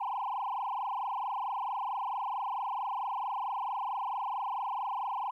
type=tone with frequency modulation; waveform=sine; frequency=905 Hz; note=A5; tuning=48 cents sharp; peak=-30 dBFS; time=0-5.31 s; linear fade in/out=10 ms; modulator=24.5 Hz; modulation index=5.4; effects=tanh soft clip ceiling -29 dBFS + 12-bit